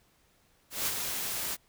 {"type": "noise with ADSR envelope", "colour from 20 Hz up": "white", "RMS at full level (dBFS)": -29, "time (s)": [0.7, 1.57], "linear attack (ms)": 170, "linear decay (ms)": 35, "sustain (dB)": -5, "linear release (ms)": 37, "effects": ["pink hiss -67 dBFS RMS until 1.68 s"]}